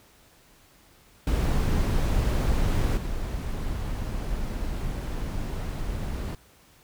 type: noise with level steps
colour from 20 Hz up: brown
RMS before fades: -23 / -30 dBFS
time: 1.27-6.35 s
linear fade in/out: 2 ms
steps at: 2.97 s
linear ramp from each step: 2 ms
effects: pink hiss -57 dBFS RMS until 6.83 s